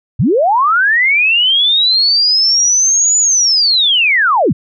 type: linear two-way sweep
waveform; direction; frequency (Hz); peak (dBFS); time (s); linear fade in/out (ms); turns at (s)
sine; up then down; 87.31 to 7000 to 87.31; -8; 0.19-4.53; 10; 3.18
effects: none